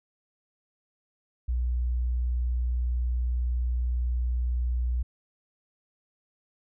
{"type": "tone", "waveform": "sine", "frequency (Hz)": 60.9, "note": "B1", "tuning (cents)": -24, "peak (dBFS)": -24, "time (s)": [1.48, 5.03], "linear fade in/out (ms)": 10, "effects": []}